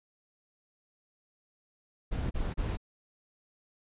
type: noise bursts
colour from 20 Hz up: brown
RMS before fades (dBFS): -31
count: 3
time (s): 2.11-2.772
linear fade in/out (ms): 20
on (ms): 200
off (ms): 31
effects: resampled to 8000 Hz